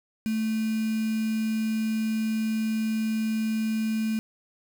sine tone with quantisation, 220 Hz, A3, in tune, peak -24 dBFS, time 0.26-4.19 s, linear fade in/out 0 ms, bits 6, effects none

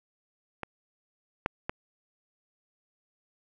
clicks, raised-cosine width 0.5 ms, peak -19 / -11 / -15 dBFS, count 3, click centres 0.633 / 1.461 / 1.695 s, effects none

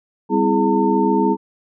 sine tone cluster, 198.4 / 257.8 / 331.6 / 418.7 / 905 Hz, G3 / C4 / E4 / G#4 / A5, +21 / -26 / +10 / +14 / +48 cents, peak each -20 dBFS, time 0.29-1.37 s, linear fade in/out 50 ms, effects none

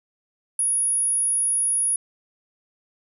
sine tone, 10380 Hz, E9, 28 cents flat, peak -19 dBFS, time 0.59-1.96 s, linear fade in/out 2 ms, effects none

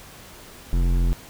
sine tone with hard clipping, 43.65 Hz, F1, in tune, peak -19 dBFS, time 0.73-1.13 s, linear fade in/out 0 ms, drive 13 dB, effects pink hiss -44 dBFS RMS until 1.29 s

